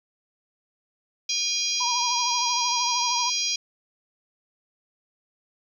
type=harmonic tone; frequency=811 Hz; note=G#5; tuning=41 cents flat; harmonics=3 / 4 / 5 / 6 / 7 / 8; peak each=-33 / -31 / -33 / -28 / -28 / -35 dBFS; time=1.29-3.56 s; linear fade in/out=5 ms
type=tone with vibrato; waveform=sine; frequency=966 Hz; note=B5; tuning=39 cents flat; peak=-26 dBFS; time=1.8-3.3 s; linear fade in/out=10 ms; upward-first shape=triangle; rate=13 Hz; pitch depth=71 cents each way
effects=9-bit